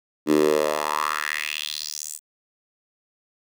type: tone with high-pass filter sweep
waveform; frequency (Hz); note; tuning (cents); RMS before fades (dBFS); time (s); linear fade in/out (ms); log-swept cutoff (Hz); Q
10% pulse; 75.7; D#2; -47; -24; 0.26-2.2; 50; 280 to 8800; 3.6
effects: none